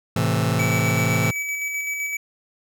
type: chord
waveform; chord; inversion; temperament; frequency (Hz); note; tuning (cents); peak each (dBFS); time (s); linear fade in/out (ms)
sawtooth; A minor; none; just; 110 / 132 / 165; A2 / C3 / E3; 0 / +16 / +2; -18 / -20 / -19; 0.16-1.31; 5
type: tone with tremolo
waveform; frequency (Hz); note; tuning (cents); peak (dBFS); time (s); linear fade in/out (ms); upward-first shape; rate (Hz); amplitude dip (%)
square; 2288; D7; -46; -24; 0.59-2.17; 5; square; 7.8; 30
effects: none